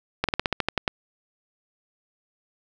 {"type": "slowing click train", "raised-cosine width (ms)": 0.3, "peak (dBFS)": -6, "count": 10, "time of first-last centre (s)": [0.24, 0.878], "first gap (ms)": 47, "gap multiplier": 1.1, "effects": []}